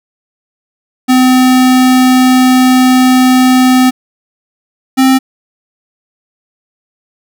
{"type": "tone pair in turn", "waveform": "square", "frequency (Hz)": [255.7, 262.9], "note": ["C4", "C4"], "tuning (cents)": [-40, 8], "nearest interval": "unison", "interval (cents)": 48, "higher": "second", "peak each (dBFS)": -5, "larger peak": "neither", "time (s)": [[1.08, 3.91], [4.97, 5.19]], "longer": "first", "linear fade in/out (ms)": 20, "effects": []}